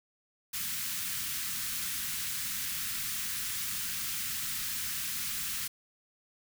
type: band-stop noise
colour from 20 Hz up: white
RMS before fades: -35 dBFS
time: 0.53-5.68 s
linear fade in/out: 10 ms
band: 230 to 1300 Hz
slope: 24 dB/octave
effects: none